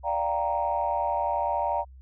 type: chord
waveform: sine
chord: G minor seventh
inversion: second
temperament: equal with one note detuned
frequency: 587.3 / 698.5 / 779 / 932.3 Hz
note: D5 / F5 / G5 / Bb5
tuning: 0 / 0 / -11 / 0 cents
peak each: -30 / -30 / -30 / -27 dBFS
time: 0.03-1.85 s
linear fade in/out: 50 ms
effects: tanh soft clip ceiling -15 dBFS + added 65 Hz sine -45 dBFS peak until 2.01 s